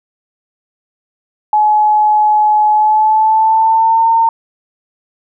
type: tone with pitch glide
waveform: sine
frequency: 849 to 909.9 Hz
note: G#5 to A#5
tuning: +38 to -42 cents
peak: -7 dBFS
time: 1.53-4.29 s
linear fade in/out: 2 ms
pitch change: +120 cents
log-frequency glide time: 2.7-4.1 s
effects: none